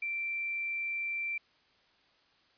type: tone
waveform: sine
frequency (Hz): 2349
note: D7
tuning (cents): 0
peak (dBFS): -32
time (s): 0.02-1.38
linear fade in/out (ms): 5
effects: white hiss -67 dBFS RMS until 2.57 s + resampled to 11025 Hz